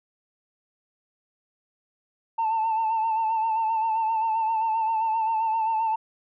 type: tone with vibrato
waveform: sine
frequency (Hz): 890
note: A5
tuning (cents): +20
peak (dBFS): -20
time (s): 2.38-5.96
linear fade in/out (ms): 10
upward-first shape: sine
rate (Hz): 7.6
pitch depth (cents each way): 44
effects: tanh soft clip ceiling -19 dBFS